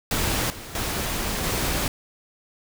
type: noise with level steps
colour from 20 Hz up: pink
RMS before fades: -24 / -38 / -27 / -25 dBFS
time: 0.11-1.88 s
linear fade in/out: 2 ms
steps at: 0.5 / 0.75 / 1.44 s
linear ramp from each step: 2 ms
effects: none